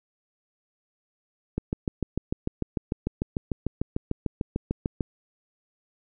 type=click train; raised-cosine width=3 ms; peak=-13 dBFS; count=24; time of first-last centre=1.58-5.008 s; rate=6.71 Hz; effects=none